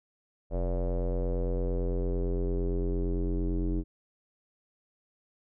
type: tone with low-pass filter sweep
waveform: square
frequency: 44.42 Hz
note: F1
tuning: 30 cents sharp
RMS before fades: -29 dBFS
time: 0.5-3.84 s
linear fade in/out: 50 ms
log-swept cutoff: 580 to 330 Hz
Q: 4.5
effects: none